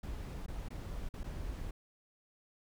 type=noise with dropouts; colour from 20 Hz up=brown; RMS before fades=-41 dBFS; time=0.03-1.71 s; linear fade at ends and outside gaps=5 ms; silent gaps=0.463-0.481 / 0.686-0.704 / 1.09-1.138 / 1.234-1.24 s; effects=none